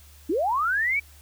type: linear sweep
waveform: sine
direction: up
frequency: 274.4 to 2331 Hz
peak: -21 dBFS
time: 0.29-1 s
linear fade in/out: 10 ms
effects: added 73 Hz sine -49 dBFS peak until 1.21 s + white hiss -54 dBFS RMS until 1.21 s